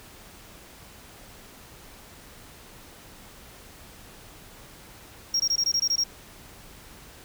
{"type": "tone bursts", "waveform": "sine", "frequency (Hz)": 5590, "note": "F8", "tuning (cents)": 1, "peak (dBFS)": -18, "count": 9, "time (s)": [5.34, 6.038], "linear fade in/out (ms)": 5, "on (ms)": 58, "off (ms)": 22, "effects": ["tanh soft clip ceiling -20 dBFS", "pink hiss -48 dBFS RMS until 7.24 s"]}